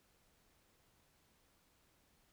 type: silence
effects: pink hiss -73 dBFS RMS until 2.32 s